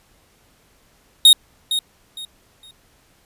45% pulse tone with echo, 3729 Hz, A#7, in tune, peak -6 dBFS, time 1.25-1.33 s, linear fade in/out 2 ms, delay 460 ms, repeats 3, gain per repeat -12 dB, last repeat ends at 2.71 s, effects pink hiss -57 dBFS RMS until 3.25 s + resampled to 32000 Hz

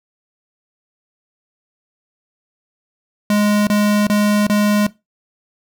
square tone bursts, 207.7 Hz, G#3, in tune, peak -13 dBFS, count 4, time 3.3-4.867 s, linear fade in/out 2 ms, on 370 ms, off 29 ms, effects noise-tail reverb RT60 0.2 s tail -18 dB re dry

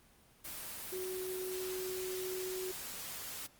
sine tone in noise, 371.3 Hz, F#4, 6 cents sharp, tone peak -38 dBFS, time 0.92-2.72 s, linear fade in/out 10 ms, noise white, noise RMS -44 dBFS, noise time 0.44-3.47 s, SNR +3 dB, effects pink hiss -64 dBFS RMS until 3.59 s + Opus 24 kbps

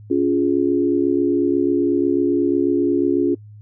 sine chord, Db major, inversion none, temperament equal with one note detuned, 281.1 / 349.2 / 415.3 Hz, Db4 / F4 / Ab4, +24 / 0 / 0 cents, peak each -18 / -18 / -23 dBFS, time 0.1-3.35 s, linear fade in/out 10 ms, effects noise-tail reverb RT60 0.1 s tail -24 dB re dry + added 105 Hz sine -38 dBFS peak until 3.61 s

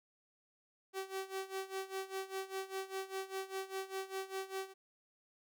sawtooth tone with tremolo, 383.7 Hz, G4, 37 cents flat, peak -33 dBFS, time 0.93-4.74 s, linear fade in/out 50 ms, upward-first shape sine, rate 5 Hz, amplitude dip 85%, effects none

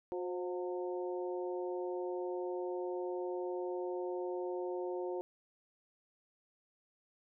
harmonic tone with a mistuned harmonic, 180 Hz, F#3, 47 cents flat, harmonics 2 / 3 / 4 / 5, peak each -37 / -42 / -48 / -48 dBFS, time 0.12-5.21 s, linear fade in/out 0 ms, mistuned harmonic 3, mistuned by -39 cents, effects none

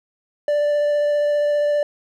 triangle tone with vibrato, 587.3 Hz, D5, in tune, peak -14 dBFS, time 0.48-1.83 s, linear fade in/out 2 ms, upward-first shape triangle, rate 15 Hz, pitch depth 10 cents each way, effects none

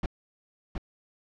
brown noise with echo, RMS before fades -28 dBFS, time 0.03-0.06 s, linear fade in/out 2 ms, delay 720 ms, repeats 1, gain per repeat -4 dB, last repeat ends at 0.78 s, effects low-pass 4000 Hz 12 dB/octave

